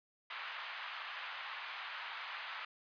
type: band-pass noise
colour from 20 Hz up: pink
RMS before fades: -45 dBFS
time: 0.3-2.65 s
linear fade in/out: 5 ms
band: 970 to 3400 Hz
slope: 24 dB/octave
effects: resampled to 11025 Hz